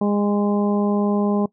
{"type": "harmonic tone with a mistuned harmonic", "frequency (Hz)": 204.7, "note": "G#3", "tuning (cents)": -25, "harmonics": [1, 2, 3, 4, 5], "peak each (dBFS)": [-18, -24, -28, -30, -32], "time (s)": [0.01, 1.46], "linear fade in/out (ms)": 5, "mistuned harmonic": 5, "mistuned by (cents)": 19, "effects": ["noise-tail reverb RT60 0.1 s tail -21 dB re dry"]}